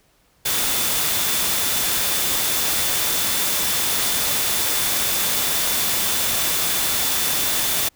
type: tone in noise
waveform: sine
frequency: 3520 Hz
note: A7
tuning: in tune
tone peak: -31 dBFS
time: 0.45-7.89 s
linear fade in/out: 10 ms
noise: white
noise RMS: -21 dBFS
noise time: 0.45-7.89 s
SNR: -13 dB
effects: pink hiss -60 dBFS RMS until 7.95 s